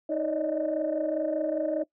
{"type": "tone cluster", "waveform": "sine", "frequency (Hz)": [313.3, 567, 604, 629], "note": ["D#4", "C#5", "D5", "D#5"], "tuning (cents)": [12, 39, 48, 19], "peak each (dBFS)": [-30, -31, -30, -31], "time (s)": [0.09, 1.84], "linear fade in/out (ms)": 10, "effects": ["noise-tail reverb RT60 0.1 s tail -20 dB re dry", "tanh soft clip ceiling -18 dBFS"]}